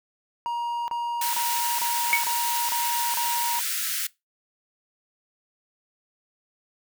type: tone bursts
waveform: triangle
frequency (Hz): 946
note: A#5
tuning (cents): +25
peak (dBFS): -23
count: 7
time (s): 0.46-3.592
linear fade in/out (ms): 0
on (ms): 420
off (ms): 32
type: high-pass noise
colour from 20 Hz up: white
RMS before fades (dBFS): -28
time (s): 1.21-4.07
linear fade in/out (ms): 5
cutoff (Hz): 1300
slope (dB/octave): 96
type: tone with exponential decay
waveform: sine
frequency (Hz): 2234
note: C#7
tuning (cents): +13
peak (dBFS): -14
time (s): 2.13-2.28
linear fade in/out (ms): 0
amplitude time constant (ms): 31
effects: noise-tail reverb RT60 0.2 s tail -21 dB re dry